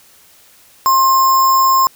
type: tone with sample-and-hold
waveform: sine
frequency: 1059 Hz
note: C6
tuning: 21 cents sharp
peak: -8 dBFS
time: 0.86-1.87 s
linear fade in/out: 0 ms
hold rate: 6300 Hz
effects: white hiss -47 dBFS RMS until 1.95 s